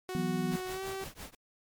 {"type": "tone with pitch glide", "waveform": "sawtooth", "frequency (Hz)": [370, 385.7], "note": ["F#4", "G4"], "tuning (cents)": [0, -28], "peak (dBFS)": -32, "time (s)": [0.09, 1.04], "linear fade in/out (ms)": 0, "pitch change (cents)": 72, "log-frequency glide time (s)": [0.69, 0.84]}
{"type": "chord", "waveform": "sine", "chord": "E suspended second", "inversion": "none", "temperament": "equal", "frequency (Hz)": [164.81, 185, 246.9], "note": ["E3", "F#3", "B3"], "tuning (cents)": [0, 0, 0], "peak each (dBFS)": [-34, -34, -34], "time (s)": [0.15, 0.56], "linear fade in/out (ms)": 0}
{"type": "noise with tremolo", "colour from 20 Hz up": "pink", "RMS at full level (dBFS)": -42, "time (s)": [0.51, 1.35], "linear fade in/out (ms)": 5, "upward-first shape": "triangle", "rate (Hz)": 5.9, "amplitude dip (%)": 100}
{"effects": ["MP3 96 kbps"]}